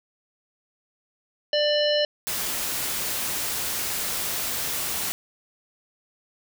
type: harmonic tone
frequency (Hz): 593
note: D5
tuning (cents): +17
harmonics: 1 / 3 / 5 / 7 / 9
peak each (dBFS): -21 / -32 / -26 / -29 / -33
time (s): 1.53-2.05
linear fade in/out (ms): 2
type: noise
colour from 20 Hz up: white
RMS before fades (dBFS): -28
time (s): 2.27-5.12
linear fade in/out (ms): 0
effects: none